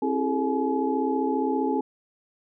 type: tone cluster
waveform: sine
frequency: 267 / 329.1 / 401.7 / 436.7 / 849 Hz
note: C4 / E4 / G4 / A4 / G#5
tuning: +35 / -3 / +42 / -13 / +38 cents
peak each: -26 / -31 / -30 / -29 / -29 dBFS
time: 0.02-1.81 s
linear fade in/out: 5 ms
effects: none